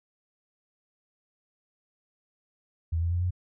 sine tone with pitch steps, 82.41 / 84.92 / 87.51 / 90.18 Hz, E2 / F2 / F2 / F#2, 0 / -48 / +4 / -44 cents, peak -24 dBFS, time 2.92-3.308 s, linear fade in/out 10 ms, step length 97 ms, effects none

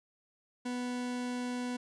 40% pulse tone, 246.9 Hz, B3, in tune, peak -33 dBFS, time 0.65-1.77 s, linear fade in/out 10 ms, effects resampled to 22050 Hz

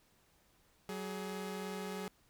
sawtooth tone pair together, 188.22 / 419.5 Hz, F#3 / G#4, +30 / +17 cents, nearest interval octave + major second, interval 1387 cents, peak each -38 / -39 dBFS, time 0.89-2.08 s, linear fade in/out 0 ms, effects pink hiss -70 dBFS RMS until 2.29 s

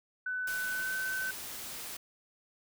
sine tone with pitch glide, 1500 to 1525.3 Hz, F#6 to G6, +23 to -48 cents, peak -32 dBFS, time 0.26-1.31 s, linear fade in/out 5 ms, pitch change +29 cents, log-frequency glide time 0.7-0.92 s
white noise, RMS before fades -42 dBFS, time 0.47-1.97 s, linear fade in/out 5 ms
effects none

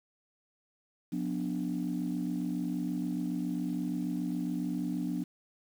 sine chord, B diminished, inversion second, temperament equal with one note detuned, 179.11 / 246.9 / 293.7 Hz, F3 / B3 / D4, +44 / 0 / 0 cents, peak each -34 dBFS, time 1.12-5.24 s, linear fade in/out 10 ms, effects tanh soft clip ceiling -24 dBFS + 9-bit

